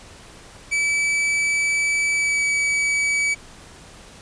45% pulse tone with pitch glide, 2300 to 2284 Hz, D7 to D7, -37 to -49 cents, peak -18 dBFS, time 0.71-3.35 s, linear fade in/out 20 ms, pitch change -12 cents, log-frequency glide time 2.15-2.43 s, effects pink hiss -44 dBFS RMS until 4.21 s + resampled to 22050 Hz

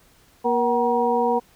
harmonic tone with a mistuned harmonic, 237.8 Hz, A#3, 35 cents sharp, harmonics 1 / 2 / 3 / 4, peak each -26 / -21 / -24 / -23 dBFS, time 0.44-1.4 s, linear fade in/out 20 ms, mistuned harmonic 3, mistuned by +94 cents, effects pink hiss -56 dBFS RMS until 1.55 s

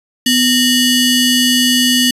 sawtooth ring-modulated tone, 1590 Hz, G6, 24 cents sharp, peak -3 dBFS, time 0.26-2.11 s, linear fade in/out 5 ms, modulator 1340 Hz, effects resampled to 32000 Hz

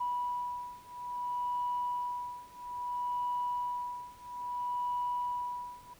sine beating tone pair, 979 / 979.6 Hz, B5 / B5, -15 / -14 cents, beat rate 0.6 Hz, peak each -36 / -35 dBFS, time 0-5.94 s, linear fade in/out 10 ms, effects tanh soft clip ceiling -25 dBFS + pink hiss -60 dBFS RMS until 5.99 s

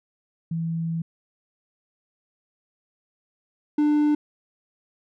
sine / triangle tone pair in turn, 164.81 / 297.7 Hz, E3 / D4, 0 / +24 cents, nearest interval minor seventh, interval 1024 cents, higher second, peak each -24 / -15 dBFS, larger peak second, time 0.51-1.02 / 3.78-4.15 s, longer first, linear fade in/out 5 ms, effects none

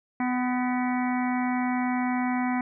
harmonic tone with a mistuned harmonic, 250.3 Hz, B3, 23 cents sharp, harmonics 1 / 3 / 4 / 5 / 6 / 7 / 8 / 9, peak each -25 / -31 / -35 / -41 / -40 / -45 / -37 / -39 dBFS, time 0.2-2.61 s, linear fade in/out 2 ms, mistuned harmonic 8, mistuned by -38 cents, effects none

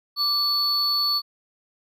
triangle tone pair together, 1174.7 / 4435 Hz, D6 / C#8, 0 / 0 cents, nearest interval octave + major seventh, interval 2300 cents, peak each -28 / -19 dBFS, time 0.16-1.22 s, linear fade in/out 50 ms, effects none

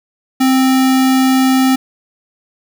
sine tone with sample-and-hold, 261.6 Hz, C4, in tune, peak -8 dBFS, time 0.4-1.76 s, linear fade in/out 10 ms, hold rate 1050 Hz, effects none

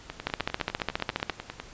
two click trains, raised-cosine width 0.3 ms, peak -18 / -10 dBFS, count 16 / 16, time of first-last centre 0.1-1.6 / 0.27-1.297 s, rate 10 / 14.6 Hz, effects pink hiss -49 dBFS RMS until 1.73 s + resampled to 16000 Hz

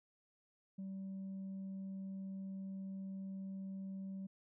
sine tone, 192.6 Hz, G3, 30 cents flat, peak -40 dBFS, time 0.78-4.27 s, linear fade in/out 10 ms, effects tanh soft clip ceiling -41 dBFS

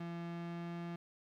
35% pulse tone with pitch glide, 170.1 to 171.09 Hz, F3 to F3, -45 to -35 cents, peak -39 dBFS, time 0-0.96 s, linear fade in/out 5 ms, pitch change +10 cents, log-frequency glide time 0.19-0.79 s, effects low-pass 3000 Hz 12 dB/octave + 12-bit

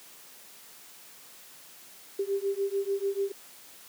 sine beating tone pair, 392 / 398.8 Hz, G4 / G4, 0 / +30 cents, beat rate 6.8 Hz, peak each -30 dBFS, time 2.19-3.32 s, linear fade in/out 5 ms, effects white hiss -51 dBFS RMS until 3.88 s + high-pass 150 Hz 12 dB/octave

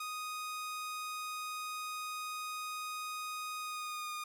sawtooth tone with pitch glide, 1244.5 to 1223.1 Hz, D#6 to D#6, 0 to -30 cents, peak -35 dBFS, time 0-4.24 s, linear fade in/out 5 ms, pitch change -30 cents, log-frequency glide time 3.59-4.13 s, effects none

